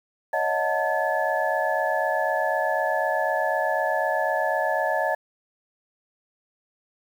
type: tone cluster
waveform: sine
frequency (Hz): 562 / 630 / 726 / 890 / 1716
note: C#5 / D#5 / F#5 / A5 / A6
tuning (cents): +24 / +21 / -33 / +20 / -44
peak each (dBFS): -29 / -26 / -28 / -28 / -28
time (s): 0.33-5.15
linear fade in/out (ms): 5
effects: 8-bit